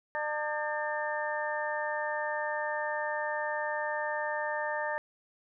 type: harmonic tone with a mistuned harmonic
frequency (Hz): 300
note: D4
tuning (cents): +37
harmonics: 2 / 3 / 4 / 5 / 6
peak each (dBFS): -35 / -35 / -42 / -42 / -35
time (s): 0.15-4.98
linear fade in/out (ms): 0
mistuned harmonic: 5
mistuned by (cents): +110
effects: none